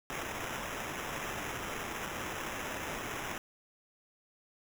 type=noise with sample-and-hold; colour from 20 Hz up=violet; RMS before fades=-39 dBFS; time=0.1-3.38 s; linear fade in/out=0 ms; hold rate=4410 Hz; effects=none